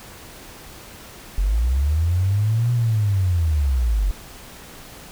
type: linear two-way sweep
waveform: sine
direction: up then down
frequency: 44.69 to 122 to 44.69 Hz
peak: -16 dBFS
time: 1.38-4.11 s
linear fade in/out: 0 ms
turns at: 2.72 s
effects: pink hiss -41 dBFS RMS until 5.11 s